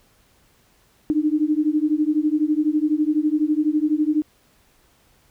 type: beating tone pair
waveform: sine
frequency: 298.3 / 310.3 Hz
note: D4 / D#4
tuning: +27 / -5 cents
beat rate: 12 Hz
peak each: -20 dBFS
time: 1.1-4.22 s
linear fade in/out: 0 ms
effects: pink hiss -59 dBFS RMS until 5.3 s